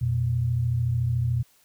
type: tone pair together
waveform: sine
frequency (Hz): 87.09 / 120.8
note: F2 / B2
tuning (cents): -4 / -38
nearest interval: tritone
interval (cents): 566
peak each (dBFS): -29 / -22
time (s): 0.01-1.43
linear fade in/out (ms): 10
effects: white hiss -61 dBFS RMS until 1.64 s